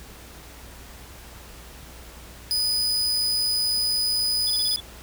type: tone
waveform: 40% pulse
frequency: 4978 Hz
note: D#8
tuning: in tune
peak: -20 dBFS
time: 2.51-4.76 s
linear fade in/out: 0 ms
type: tone bursts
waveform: triangle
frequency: 3447 Hz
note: A7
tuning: 36 cents flat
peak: -30 dBFS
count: 6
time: 4.47-4.803 s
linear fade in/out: 2 ms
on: 33 ms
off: 27 ms
effects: added 60 Hz sine -45 dBFS peak until 5.02 s + pink hiss -45 dBFS RMS until 5.02 s